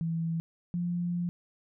sine tone pair in turn, 164.81 / 174.61 Hz, E3 / F3, 0 / 0 cents, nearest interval minor second, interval 100 cents, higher second, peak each -28 dBFS, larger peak neither, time 0.01-0.4 / 0.74-1.29 s, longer second, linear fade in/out 0 ms, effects none

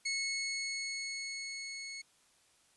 20% pulse tone with level ramp, 2190 Hz, C#7, 22 cents flat, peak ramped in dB -27 to -37 dBFS, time 0.05-2.02 s, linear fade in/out 10 ms, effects white hiss -68 dBFS RMS until 2.76 s + resampled to 24000 Hz

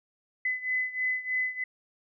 sine beating tone pair, 2015 / 2018.2 Hz, B6 / B6, +34 / +37 cents, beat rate 3.2 Hz, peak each -29 / -32 dBFS, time 0.45-1.64 s, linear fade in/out 5 ms, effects none

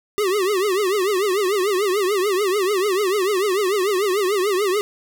square tone with vibrato, 392 Hz, G4, in tune, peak -18 dBFS, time 0.18-4.81 s, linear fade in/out 0 ms, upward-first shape triangle, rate 6.8 Hz, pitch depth 180 cents each way, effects none

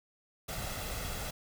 pink noise with comb filter, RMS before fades -38 dBFS, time 0.48-1.31 s, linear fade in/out 10 ms, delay 1.5 ms, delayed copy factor +0.5, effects none

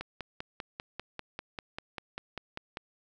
click train, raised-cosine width 0.3 ms, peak -21 dBFS, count 15, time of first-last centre 0.01-2.771 s, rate 5.07 Hz, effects none

